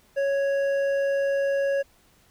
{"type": "tone with hard clipping", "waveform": "sine", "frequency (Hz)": 554.4, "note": "C#5", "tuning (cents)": 0, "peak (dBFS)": -23, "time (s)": [0.16, 1.83], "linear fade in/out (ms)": 20, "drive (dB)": 7, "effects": ["pink hiss -60 dBFS RMS until 2.3 s"]}